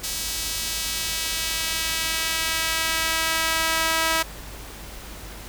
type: tone with high-pass filter sweep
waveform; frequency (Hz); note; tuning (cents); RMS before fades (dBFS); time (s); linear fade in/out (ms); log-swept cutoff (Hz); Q
sawtooth; 323.9; E4; -30; -25; 0.03-4.23; 10; 4900 to 1100; 0.78
effects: added 50 Hz sine -40 dBFS peak until 5.48 s + pink hiss -40 dBFS RMS until 5.48 s